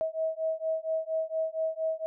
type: beating tone pair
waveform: sine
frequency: 639 / 643.3 Hz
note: D#5 / E5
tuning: +46 / -42 cents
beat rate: 4.3 Hz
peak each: -31 dBFS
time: 0.01-2.06 s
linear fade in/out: 0 ms
effects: none